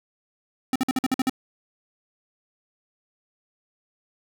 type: tone bursts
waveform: square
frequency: 260 Hz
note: C4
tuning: 11 cents flat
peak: -20 dBFS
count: 8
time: 0.73-1.296 s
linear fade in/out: 2 ms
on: 27 ms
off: 50 ms
effects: none